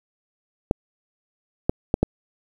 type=clicks; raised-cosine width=2 ms; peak=-4 dBFS; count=4; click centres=0.711 / 1.695 / 1.941 / 2.03 s; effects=7-bit